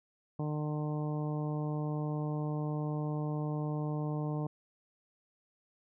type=harmonic tone; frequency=150.7 Hz; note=D3; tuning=45 cents sharp; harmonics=1 / 2 / 3 / 4 / 5 / 6 / 7; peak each=-33 / -39 / -43 / -45 / -47 / -49 / -50 dBFS; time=0.39-4.47 s; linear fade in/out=5 ms; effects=none